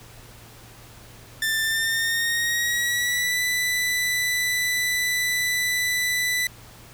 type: tone with pitch glide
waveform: sawtooth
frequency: 1780 to 1986.5 Hz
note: A6 to B6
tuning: +20 to +10 cents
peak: -18 dBFS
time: 1.42-6.47 s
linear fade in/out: 2 ms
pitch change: +190 cents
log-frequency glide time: 1.63-3.41 s
effects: added 115 Hz sine -49 dBFS peak until 6.93 s + pink hiss -47 dBFS RMS until 6.93 s